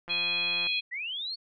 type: click train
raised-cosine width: 0.5 ms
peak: -28 dBFS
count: 103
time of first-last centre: 0.08-0.67 s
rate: 173 Hz
type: harmonic tone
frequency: 830.6 Hz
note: G#5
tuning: in tune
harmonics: 3 / 4 / 5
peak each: -29 / -31 / -33 dBFS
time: 0.09-0.81 s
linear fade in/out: 20 ms
type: linear sweep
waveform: sine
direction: up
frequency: 1864.7 to 4453 Hz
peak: -32 dBFS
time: 0.91-1.36 s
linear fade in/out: 20 ms
effects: none